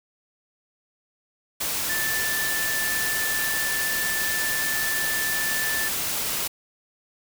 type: tone in noise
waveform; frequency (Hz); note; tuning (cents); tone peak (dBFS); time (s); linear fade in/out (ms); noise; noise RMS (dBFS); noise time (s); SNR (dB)
sine; 1760; A6; 0; -26; 1.89-5.89; 10; white; -27; 1.6-6.48; -2
effects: none